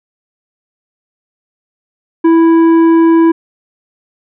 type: tone with tanh clipping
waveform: triangle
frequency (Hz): 329.6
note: E4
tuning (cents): 0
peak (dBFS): -6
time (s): 2.24-3.32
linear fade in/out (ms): 10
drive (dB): 13
effects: none